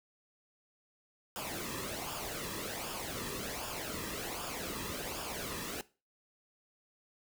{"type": "noise with flanger", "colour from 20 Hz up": "pink", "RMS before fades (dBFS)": -40, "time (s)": [1.36, 5.81], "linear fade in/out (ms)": 0, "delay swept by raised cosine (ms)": [0.49, 1.38], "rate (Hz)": 1.3, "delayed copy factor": -0.65, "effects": ["noise-tail reverb RT60 0.3 s tail -18 dB re dry"]}